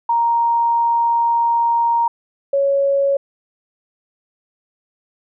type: tone pair in turn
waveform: sine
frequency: 934 / 555.4 Hz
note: A#5 / C#5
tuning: +3 / +3 cents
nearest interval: major sixth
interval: 900 cents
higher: first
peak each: -13 / -13 dBFS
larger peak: neither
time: 0.09-2.08 / 2.53-3.17 s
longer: first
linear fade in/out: 5 ms
effects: none